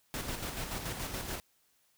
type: noise with tremolo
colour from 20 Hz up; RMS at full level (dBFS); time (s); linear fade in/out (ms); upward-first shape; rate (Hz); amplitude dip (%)
pink; -37; 0.14-1.4; 0; square; 7; 40
effects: white hiss -71 dBFS RMS until 1.97 s